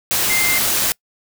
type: tone in noise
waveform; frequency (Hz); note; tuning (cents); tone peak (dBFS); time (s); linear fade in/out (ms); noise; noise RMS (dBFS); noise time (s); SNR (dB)
sine; 2093; C7; 0; -18; 0.3-0.58; 0; white; -18; 0.11-0.92; -3
effects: noise-tail reverb RT60 0.1 s tail -25 dB re dry